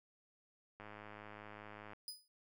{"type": "click train", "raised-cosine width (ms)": 0.5, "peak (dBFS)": -36, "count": 120, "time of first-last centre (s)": [0.8, 1.933], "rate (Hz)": 105}
{"type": "tone with exponential decay", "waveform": "sawtooth", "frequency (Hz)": 4978, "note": "D#8", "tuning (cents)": 0, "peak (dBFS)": -38, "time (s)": [2.08, 2.28], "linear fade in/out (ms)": 1, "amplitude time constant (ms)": 43}
{"effects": []}